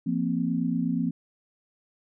sine chord, F suspended fourth, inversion none, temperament equal with one note detuned, 171.81 / 233.1 / 261.6 Hz, F3 / Bb3 / C4, -28 / 0 / 0 cents, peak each -28 dBFS, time 0.06-1.11 s, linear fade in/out 10 ms, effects none

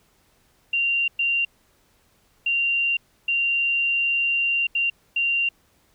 sine tone bursts at uneven times, 2771 Hz, F7, 14 cents flat, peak -19 dBFS, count 6, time 0.73-1.08 / 1.19-1.45 / 2.46-2.97 / 3.28-4.67 / 4.75-4.9 / 5.16-5.49 s, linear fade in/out 5 ms, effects pink hiss -62 dBFS RMS until 5.94 s

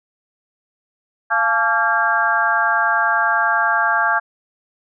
harmonic tone with a mistuned harmonic, 230 Hz, A#3, 23 cents flat, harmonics 3 / 4 / 5 / 6 / 7, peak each -23 / -21 / -22 / -21 / -18 dBFS, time 1.3-4.2 s, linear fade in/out 20 ms, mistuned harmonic 4, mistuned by -98 cents, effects none

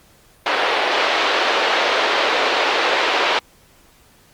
pink band-pass noise, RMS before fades -18 dBFS, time 0.46-3.39 s, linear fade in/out 2 ms, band 430 to 4000 Hz, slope 24 dB/octave, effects pink hiss -52 dBFS RMS until 4.33 s + Opus 48 kbps

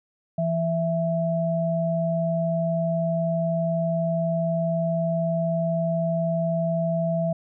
sine tone pair together, 166.69 / 661 Hz, E3 / E5, +20 / +5 cents, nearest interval 2 octaves, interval 2385 cents, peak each -24 dBFS, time 0.38-7.33 s, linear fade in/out 5 ms, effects none

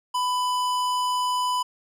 sine tone with hard clipping, 997 Hz, B5, 16 cents sharp, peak -24 dBFS, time 0.14-1.63 s, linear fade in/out 10 ms, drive 17 dB, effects none

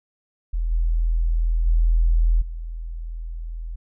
sine tone with level steps, 41.2 Hz, E1, in tune, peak -20 / -17 / -14 / -28 dBFS, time 0.53-3.76 s, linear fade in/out 10 ms, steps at 0.71 / 1.66 / 2.41 s, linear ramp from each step 10 ms, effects none

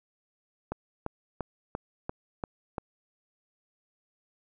click train, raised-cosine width 1 ms, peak -18 dBFS, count 7, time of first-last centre 0.72-2.782 s, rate 2.91 Hz, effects none

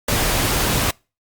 pink noise, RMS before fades -19 dBFS, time 0.08-0.91 s, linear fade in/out 5 ms, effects noise-tail reverb RT60 0.3 s tail -26 dB re dry + Opus 48 kbps

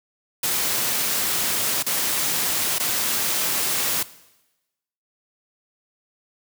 white noise with dropouts, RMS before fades -23 dBFS, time 0.43-4.03 s, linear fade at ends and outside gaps 5 ms, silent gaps 1.827-1.863 / 2.785-2.798 s, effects noise-tail reverb RT60 1.0 s tail -18 dB re dry + high-pass 100 Hz 12 dB/octave

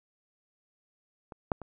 clicks, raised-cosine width 1 ms, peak -29 / -12 / -28 dBFS, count 3, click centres 1.322 / 1.518 / 1.617 s, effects none

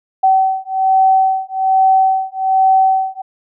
sine beating tone pair, 763 / 764.2 Hz, G5 / G5, -47 / -44 cents, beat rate 1.2 Hz, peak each -13 dBFS, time 0.23-3.22 s, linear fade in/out 10 ms, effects none

